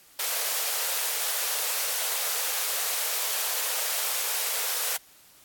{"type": "high-pass noise", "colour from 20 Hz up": "white", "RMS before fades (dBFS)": -28, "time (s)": [0.19, 4.97], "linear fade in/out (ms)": 5, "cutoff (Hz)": 430, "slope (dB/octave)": 96, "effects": ["white hiss -55 dBFS RMS until 5.44 s", "AAC 64 kbps"]}